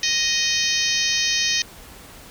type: harmonic tone with a mistuned harmonic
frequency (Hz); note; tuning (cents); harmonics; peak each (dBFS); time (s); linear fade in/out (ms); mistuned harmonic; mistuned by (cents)
622.3; D#5; 0; 3 / 4 / 5 / 6 / 7 / 8 / 9 / 10; -27 / -27 / -27 / -27 / -27 / -27 / -27 / -27; 0.03-1.62; 2; 8; +30
effects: pink hiss -43 dBFS RMS until 2.3 s